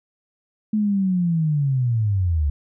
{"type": "linear sweep", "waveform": "sine", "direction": "down", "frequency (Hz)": [216.8, 69.3], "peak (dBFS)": -17, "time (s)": [0.73, 2.5], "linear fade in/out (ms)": 5, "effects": []}